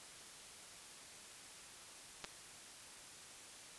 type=clicks; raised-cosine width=0.2 ms; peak=-27 / -27 dBFS; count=2; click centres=2.242 / 2.247 s; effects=white hiss -55 dBFS RMS until 3.78 s + resampled to 24000 Hz